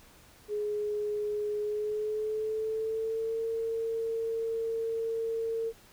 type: tone with pitch glide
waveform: sine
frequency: 418.4 to 453.6 Hz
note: G#4 to A#4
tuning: +13 to -47 cents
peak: -29 dBFS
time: 0.48-5.73 s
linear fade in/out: 50 ms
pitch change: +140 cents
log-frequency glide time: 1.6-3.44 s
effects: pink hiss -57 dBFS RMS until 5.92 s